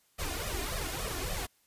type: noise with flanger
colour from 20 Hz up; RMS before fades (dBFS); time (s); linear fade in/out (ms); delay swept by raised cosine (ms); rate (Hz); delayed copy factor
pink; -35; 0.18-1.47; 20; 1.6 to 2.9; 3.5; +0.95
effects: white hiss -69 dBFS RMS until 1.66 s + resampled to 32000 Hz